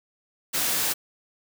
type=high-pass noise; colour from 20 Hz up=white; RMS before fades=-25 dBFS; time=0.53-0.94 s; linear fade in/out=20 ms; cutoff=120 Hz; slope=12 dB/octave; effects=none